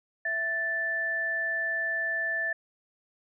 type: tone pair together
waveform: sine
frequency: 661.1 / 1760 Hz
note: E5 / A6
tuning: +5 / 0 cents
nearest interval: octave + perfect fourth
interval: 1695 cents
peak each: -37 / -27 dBFS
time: 0.25-2.53 s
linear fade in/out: 5 ms
effects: none